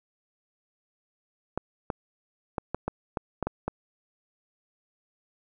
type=clicks; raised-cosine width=1 ms; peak=-14 dBFS; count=9; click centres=1.576 / 1.902 / 2.582 / 2.746 / 2.88 / 3.172 / 3.427 / 3.47 / 3.68 s; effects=none